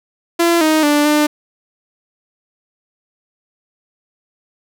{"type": "tone with pitch steps", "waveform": "sawtooth", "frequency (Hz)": [339.7, 312.4, 293.9, 299.1], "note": ["F4", "D#4", "D4", "D4"], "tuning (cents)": [-48, 7, 1, 32], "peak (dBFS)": -7, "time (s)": [0.39, 1.27], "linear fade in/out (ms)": 10, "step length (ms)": 220, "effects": []}